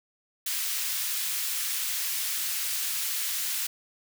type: high-pass noise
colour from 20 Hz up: white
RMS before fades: -30 dBFS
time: 0.46-3.67 s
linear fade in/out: 5 ms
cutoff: 1800 Hz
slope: 12 dB/octave
effects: none